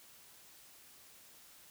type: silence
effects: white hiss -59 dBFS RMS until 1.7 s